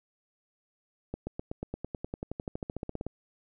accelerating click train, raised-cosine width 2 ms, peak -21 dBFS, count 23, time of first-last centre 1.14-3.066 s, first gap 130 ms, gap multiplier 0.96, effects none

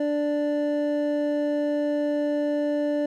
triangle tone pair together, 293.7 / 587.4 Hz, D4 / D5, 0 / 0 cents, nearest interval octave, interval 1200 cents, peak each -23 dBFS, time 0-3.06 s, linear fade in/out 5 ms, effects none

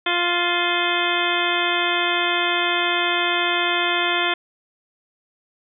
harmonic tone with a mistuned harmonic, 349.2 Hz, F4, in tune, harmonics 1 / 2 / 3 / 4 / 5 / 6 / 7 / 9 / 10, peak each -27 / -27 / -27 / -27 / -27 / -27 / -27 / -27 / -27 dBFS, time 0.06-4.34 s, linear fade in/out 5 ms, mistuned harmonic 7, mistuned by +67 cents, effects none

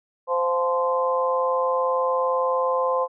harmonic tone with a mistuned harmonic, 173.2 Hz, F3, 14 cents flat, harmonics 3 / 4 / 5 / 6, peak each -22 / -32 / -29 / -24 dBFS, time 0.27-3.08 s, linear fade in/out 50 ms, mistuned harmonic 4, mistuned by +22 cents, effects none

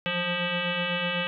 sine tone with frequency modulation, 1579 Hz, G6, 12 cents sharp, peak -25 dBFS, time 0.06-1.27 s, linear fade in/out 0 ms, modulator 350 Hz, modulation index 4.6, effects none

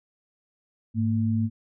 sine tone pair together, 105.3 / 225.8 Hz, G#2 / A3, +24 / +45 cents, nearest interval octave + minor second, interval 1321 cents, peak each -24 dBFS, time 0.94-1.5 s, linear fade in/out 50 ms, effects none

